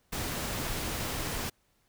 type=noise; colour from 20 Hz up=pink; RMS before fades=-34 dBFS; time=0.12-1.5 s; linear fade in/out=10 ms; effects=pink hiss -71 dBFS RMS until 1.88 s